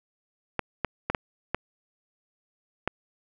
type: clicks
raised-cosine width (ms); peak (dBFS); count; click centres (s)
0.5; -10; 6; 0.593 / 0.847 / 1.1 / 1.148 / 1.546 / 2.876
effects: none